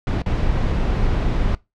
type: noise with dropouts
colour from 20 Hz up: brown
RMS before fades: -19 dBFS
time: 0.07-1.55 s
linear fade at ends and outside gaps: 1 ms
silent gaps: 0.219-0.261 s
effects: noise-tail reverb RT60 0.2 s tail -20 dB re dry + low-pass 4000 Hz 12 dB/octave